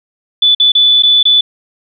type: tone with dropouts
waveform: sine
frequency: 3477 Hz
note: A7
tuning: 21 cents flat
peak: -5 dBFS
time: 0.42-1.41 s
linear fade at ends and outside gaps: 5 ms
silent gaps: 0.549-0.599 / 0.72-0.751 / 1.024-1.033 / 1.23-1.253 s
effects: none